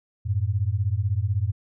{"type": "beating tone pair", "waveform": "sine", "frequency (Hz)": [92.5, 108.5], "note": ["F#2", "A2"], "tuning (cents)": [0, -24], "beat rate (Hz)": 16, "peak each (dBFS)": [-24, -24], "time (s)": [0.25, 1.52], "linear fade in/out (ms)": 20, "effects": []}